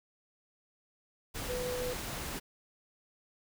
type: tone in noise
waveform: sine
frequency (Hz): 497.5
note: B4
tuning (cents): +13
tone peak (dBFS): -34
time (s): 1.48-1.94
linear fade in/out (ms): 20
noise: pink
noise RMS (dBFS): -39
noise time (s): 1.34-2.4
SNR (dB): +2
effects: none